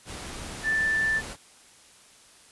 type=tone in noise; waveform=sine; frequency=1766 Hz; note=A6; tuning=6 cents sharp; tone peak=-22 dBFS; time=0.63-1.22 s; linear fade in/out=50 ms; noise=pink; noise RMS=-38 dBFS; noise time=0.05-1.37 s; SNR=+13 dB; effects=white hiss -54 dBFS RMS until 2.51 s + resampled to 24000 Hz